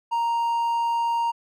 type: tone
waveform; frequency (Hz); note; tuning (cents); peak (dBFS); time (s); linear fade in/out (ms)
triangle; 932.3; A#5; 0; -19; 0.11-1.32; 20
effects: none